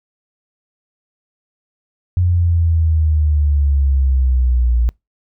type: exponential sweep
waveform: sine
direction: down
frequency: 89.9 to 58.27 Hz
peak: -11 dBFS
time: 2.17-4.89 s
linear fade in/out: 0 ms
effects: noise-tail reverb RT60 0.2 s tail -26 dB re dry